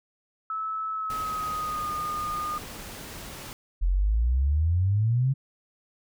sine tone with pitch glide, 1303 to 1222.8 Hz, E6 to D#6, -20 to -30 cents, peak -28 dBFS, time 0.5-2.58 s, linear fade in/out 2 ms, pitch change -110 cents, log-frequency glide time 0.92-1.9 s
pink noise, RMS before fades -40 dBFS, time 1.1-3.53 s, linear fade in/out 0 ms
sine exponential sweep, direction up, 42 to 138.59 Hz, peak -20 dBFS, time 3.81-5.34 s, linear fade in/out 20 ms
effects none

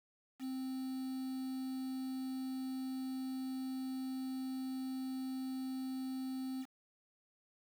triangle tone with quantisation, 261.6 Hz, C4, in tune, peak -36 dBFS, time 0.39-6.66 s, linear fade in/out 50 ms, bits 9, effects none

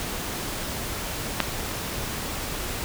click, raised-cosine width 0.3 ms, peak -3 dBFS, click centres 1.403 s, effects pink hiss -31 dBFS RMS until 2.84 s

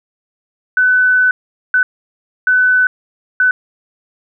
sine tone bursts at uneven times, 1503 Hz, F#6, 27 cents sharp, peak -8 dBFS, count 4, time 0.77-1.31 / 1.74-1.83 / 2.47-2.87 / 3.4-3.51 s, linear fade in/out 2 ms, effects none

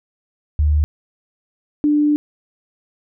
sine tone pair in turn, 74.9 / 296.4 Hz, D2 / D4, +35 / +16 cents, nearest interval 2 octaves, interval 2381 cents, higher second, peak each -12 dBFS, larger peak neither, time 0.59-0.84 / 1.84-2.16 s, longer second, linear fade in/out 0 ms, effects none

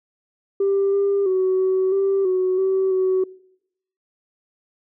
sine tone with pitch steps, 394.2 / 398.6 / 374.5 / 376.6 / 390.8 / 370.8 / 381.4 / 374.8 Hz, G4 / G4 / F#4 / F#4 / G4 / F#4 / G4 / F#4, +10 / +29 / +21 / +31 / -5 / +4 / -47 / +22 cents, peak -15 dBFS, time 0.6-3.24 s, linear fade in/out 5 ms, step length 330 ms, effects noise-tail reverb RT60 0.8 s tail -23 dB re dry + tanh soft clip ceiling -13 dBFS

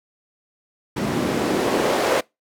white noise with band-pass filter sweep, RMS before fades -21 dBFS, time 0.96-2.21 s, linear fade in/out 10 ms, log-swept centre 210 to 530 Hz, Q 1.5, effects noise-tail reverb RT60 0.2 s tail -24 dB re dry

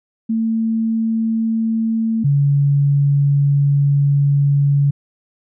sine tone pair in turn, 224.5 / 141.68 Hz, A3 / C#3, +35 / +38 cents, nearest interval minor sixth, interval 797 cents, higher first, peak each -15 / -11 dBFS, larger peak second, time 0.29-2.24 / 2.24-4.91 s, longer second, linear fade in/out 10 ms, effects none

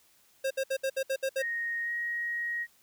square tone bursts, 535 Hz, C5, 38 cents sharp, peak -28 dBFS, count 8, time 0.44-1.424 s, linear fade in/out 10 ms, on 67 ms, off 64 ms
sine tone with pitch glide, 1864.7 to 1887.5 Hz, A#6 to A#6, 0 to +21 cents, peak -30 dBFS, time 1.38-2.67 s, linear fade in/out 50 ms, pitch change +21 cents, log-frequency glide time 1.83-1.91 s
effects white hiss -64 dBFS RMS until 2.82 s

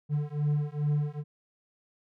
triangle beating tone pair, 146.6 / 149 Hz, D3 / D3, -3 / +25 cents, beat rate 2.4 Hz, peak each -27 dBFS, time 0.09-1.24 s, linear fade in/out 50 ms, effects none

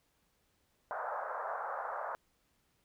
pink band-pass noise, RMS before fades -39 dBFS, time 0.91-2.15 s, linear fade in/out 0 ms, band 550 to 1500 Hz, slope 48 dB/octave, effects pink hiss -75 dBFS RMS until 2.84 s

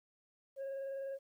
sine tone with vibrato, 544 Hz, C#5, 33 cents flat, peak -36 dBFS, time 0.56-1.19 s, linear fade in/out 50 ms, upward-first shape sine, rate 20 Hz, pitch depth 24 cents each way, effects tanh soft clip ceiling -38 dBFS + 12-bit

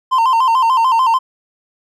triangle tone with vibrato, 973 Hz, B5, 26 cents flat, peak -8 dBFS, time 0.11-1.19 s, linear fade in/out 20 ms, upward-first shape square, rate 6.8 Hz, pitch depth 110 cents each way, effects none

